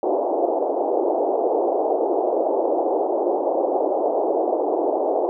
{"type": "band-pass noise", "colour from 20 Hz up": "pink", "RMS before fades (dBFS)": -21, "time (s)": [0.03, 5.29], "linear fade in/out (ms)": 0, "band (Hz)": [330, 810], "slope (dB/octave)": 48, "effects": []}